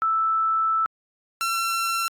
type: tone pair in turn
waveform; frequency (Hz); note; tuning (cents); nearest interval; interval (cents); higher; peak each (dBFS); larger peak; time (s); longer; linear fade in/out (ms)
sine / sawtooth; 1318.5 / 1353.2; E6 / E6; 0 / +45; unison; 45; second; -19; neither; 0.02-0.86 / 1.41-2.08; first; 0
effects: AAC 64 kbps